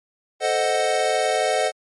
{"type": "chord", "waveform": "square", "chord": "A diminished seventh", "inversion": "none", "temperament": "equal", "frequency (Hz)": [440, 523.3, 622.3, 740], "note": ["A4", "C5", "Eb5", "Gb5"], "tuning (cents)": [0, 0, 0, 0], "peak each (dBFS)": [-27, -26, -24, -24], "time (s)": [0.4, 1.72], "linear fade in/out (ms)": 50, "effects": ["MP3 48 kbps"]}